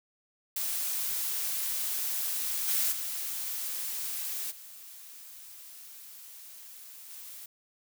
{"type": "noise with level steps", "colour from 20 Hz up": "blue", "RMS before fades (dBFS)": [-32, -28, -35, -48, -45], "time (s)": [0.56, 7.46], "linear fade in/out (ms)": 5, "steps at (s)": [2.67, 2.91, 4.5, 7.09], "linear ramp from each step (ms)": 20, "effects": []}